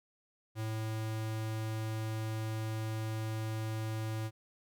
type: tone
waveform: square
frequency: 110 Hz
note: A2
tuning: in tune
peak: -35 dBFS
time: 0.55-4.31 s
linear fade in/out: 50 ms
effects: none